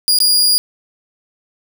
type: tone with dropouts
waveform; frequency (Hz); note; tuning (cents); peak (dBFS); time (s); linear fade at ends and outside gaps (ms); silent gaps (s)
sawtooth; 4853; D#8; -44; -7; 0.08-0.58; 0; 0.187-0.203
effects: none